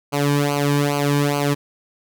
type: tone with flanger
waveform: sawtooth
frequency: 143.8 Hz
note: D3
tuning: 36 cents flat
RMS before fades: -19 dBFS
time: 0.12-1.55 s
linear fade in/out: 20 ms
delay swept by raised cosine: 0.55 to 1.52 ms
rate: 2.4 Hz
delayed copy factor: -0.85
effects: none